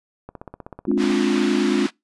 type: click train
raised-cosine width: 1 ms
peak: -21 dBFS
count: 14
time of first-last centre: 0.29-1.103 s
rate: 16 Hz
type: chord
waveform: sine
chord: D half-diminished seventh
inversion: second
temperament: just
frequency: 211.4 / 264.3 / 293.7 / 352.4 Hz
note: Ab3 / C4 / D4 / F4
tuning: +31 / +18 / 0 / +16 cents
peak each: -22 dBFS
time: 0.87-1.87 s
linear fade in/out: 10 ms
type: band-pass noise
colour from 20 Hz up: pink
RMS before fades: -31 dBFS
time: 0.97-1.91 s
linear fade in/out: 50 ms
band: 950 to 4400 Hz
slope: 12 dB/octave
effects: noise-tail reverb RT60 0.2 s tail -25 dB re dry + resampled to 24000 Hz